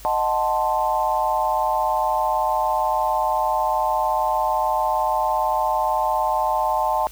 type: chord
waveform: sine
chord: D# diminished seventh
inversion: none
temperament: equal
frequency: 622.3 / 740 / 880 / 1046.5 Hz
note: D#5 / F#5 / A5 / C6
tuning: 0 / 0 / 0 / 0 cents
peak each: -25 / -25 / -21 / -26 dBFS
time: 0.05-7.07 s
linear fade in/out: 0 ms
effects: added 50 Hz sine -41 dBFS peak until 7.11 s + white hiss -45 dBFS RMS until 7.11 s